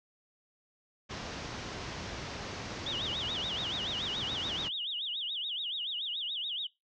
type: low-pass noise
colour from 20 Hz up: pink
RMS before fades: -40 dBFS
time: 1.09-4.69 s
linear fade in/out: 20 ms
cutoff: 6300 Hz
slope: 48 dB/octave
type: tone with vibrato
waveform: sine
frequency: 3288 Hz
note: G#7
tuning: 18 cents flat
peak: -33 dBFS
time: 2.86-6.67 s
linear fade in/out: 5 ms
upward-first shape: sine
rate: 7 Hz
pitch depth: 250 cents each way
effects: noise-tail reverb RT60 0.2 s tail -21 dB re dry + high-pass 60 Hz 12 dB/octave